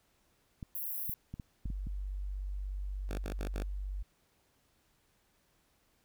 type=clicks; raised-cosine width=5 ms; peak=-29 dBFS; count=7; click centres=0.628 / 1.095 / 1.34 / 1.398 / 1.657 / 1.702 / 1.87 s
type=high-pass noise; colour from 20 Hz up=white; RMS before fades=-38 dBFS; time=0.75-1.14 s; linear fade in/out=0 ms; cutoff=11000 Hz; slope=96 dB/octave
type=tone; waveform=sine; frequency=48.32 Hz; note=G1; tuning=24 cents flat; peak=-35 dBFS; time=1.65-4.03 s; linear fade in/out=10 ms
type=tone bursts; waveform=5% pulse; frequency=50.2 Hz; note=G1; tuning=42 cents sharp; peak=-28 dBFS; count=4; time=3.09-3.639 s; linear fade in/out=5 ms; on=99 ms; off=51 ms
effects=pink hiss -72 dBFS RMS until 6.04 s